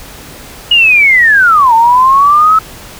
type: linear two-way sweep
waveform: sine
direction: down then up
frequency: 2900 to 890 to 1307 Hz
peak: -3 dBFS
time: 0.71-2.59 s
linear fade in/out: 5 ms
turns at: 1.74 s
effects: pink hiss -31 dBFS RMS until 2.99 s